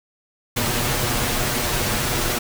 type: noise with comb filter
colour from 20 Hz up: pink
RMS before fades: -22 dBFS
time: 0.56-2.39 s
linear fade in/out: 10 ms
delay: 8.3 ms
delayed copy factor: +0.6
effects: none